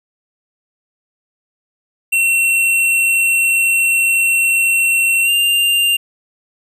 square tone with pitch glide, 2717 to 2793 Hz, F7 to F7, -48 to -1 cents, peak -12 dBFS, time 2.12-5.97 s, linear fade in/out 10 ms, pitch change +47 cents, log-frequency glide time 5.24-5.3 s, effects none

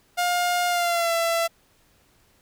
sawtooth tone with pitch glide, 709 to 670 Hz, F5 to E5, +26 to +28 cents, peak -17 dBFS, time 0.17-1.48 s, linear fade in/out 20 ms, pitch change -98 cents, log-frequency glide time 0.68-1.13 s, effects pink hiss -61 dBFS RMS until 2.41 s

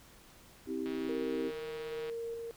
sine chord, C major, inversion none, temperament equal with one note detuned, 261.6 / 323 / 392 Hz, C4 / E4 / G4, 0 / -35 / 0 cents, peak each -38 dBFS, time 0.66-1.52 s, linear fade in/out 50 ms
click train, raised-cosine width 0.3 ms, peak -32 dBFS, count 199, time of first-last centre 0.86-2.098 s, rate 160 Hz
sine tone with tremolo, 462.8 Hz, A#4, 13 cents flat, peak -36 dBFS, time 1.09-2.51 s, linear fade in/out 0 ms, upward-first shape square, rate 1.2 Hz, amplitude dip 25%
effects pink hiss -58 dBFS RMS until 2.56 s

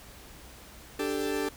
40% pulse chord, D suspended fourth, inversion none, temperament equal, 293.7 / 392 / 440 Hz, D4 / G4 / A4, 0 / 0 / 0 cents, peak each -32 dBFS, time 0.99-1.49 s, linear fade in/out 5 ms, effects added 60 Hz sine -54 dBFS peak until 1.56 s + pink hiss -50 dBFS RMS until 1.56 s

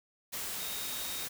sine tone in noise, 3729 Hz, A#7, in tune, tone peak -43 dBFS, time 0.59-1.27 s, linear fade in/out 20 ms, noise white, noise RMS -38 dBFS, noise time 0.32-1.29 s, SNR -8 dB, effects none

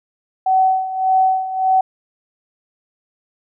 sine tone with tremolo, 756 Hz, F#5, 37 cents sharp, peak -10 dBFS, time 0.46-1.81 s, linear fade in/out 5 ms, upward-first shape sine, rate 1.7 Hz, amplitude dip 75%, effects none

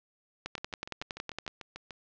two click trains, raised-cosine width 0.2 ms, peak -17 / -24 dBFS, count 12 / 10, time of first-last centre 0.46-1.479 / 0.58-1.907 s, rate 10.8 / 6.78 Hz, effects low-pass 5000 Hz 12 dB/octave

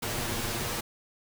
pink noise with comb filter, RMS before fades -32 dBFS, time 0.02-0.81 s, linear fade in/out 10 ms, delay 8.5 ms, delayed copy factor +0.9, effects none

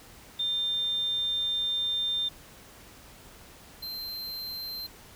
sine / square tone pair in turn, 3600 / 4130 Hz, A7 / C8, +39 / -23 cents, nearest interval major second, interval 238 cents, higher second, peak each -26 / -35 dBFS, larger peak first, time 0.39-2.29 / 3.82-4.87 s, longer first, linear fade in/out 10 ms, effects pink hiss -51 dBFS RMS until 5.15 s

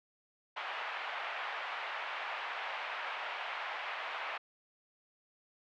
pink band-pass noise, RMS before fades -40 dBFS, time 0.56-4.38 s, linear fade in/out 10 ms, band 720 to 2900 Hz, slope 24 dB/octave, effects none

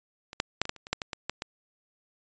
clicks, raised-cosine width 0.2 ms, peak -24 / -8 / -6 / -19 / -12 / -30 / -25 / -8 / -15 / -16 / -12 / -16 dBFS, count 12, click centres 0.331 / 0.401 / 0.616 / 0.654 / 0.694 / 0.763 / 0.869 / 0.93 / 1.018 / 1.132 / 1.296 / 1.421 s, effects resampled to 16000 Hz

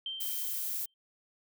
sine tone with exponential decay, 3136 Hz, G7, in tune, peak -33 dBFS, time 0.06-0.94 s, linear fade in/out 2 ms, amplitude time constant 190 ms
violet noise, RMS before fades -35 dBFS, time 0.2-0.86 s, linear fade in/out 10 ms
effects none

